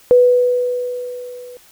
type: tone with level ramp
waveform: sine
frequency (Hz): 493.9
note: B4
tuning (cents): 0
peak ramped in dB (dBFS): -5 to -33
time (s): 0.11-1.57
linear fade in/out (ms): 0
effects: white hiss -48 dBFS RMS until 1.71 s